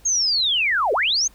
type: linear two-way sweep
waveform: sine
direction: down then up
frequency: 6600 to 383.8 to 6600 Hz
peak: -17 dBFS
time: 0.05-1.28 s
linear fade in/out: 10 ms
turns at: 0.93 s
effects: added 50 Hz sine -50 dBFS peak until 1.34 s + pink hiss -54 dBFS RMS until 1.34 s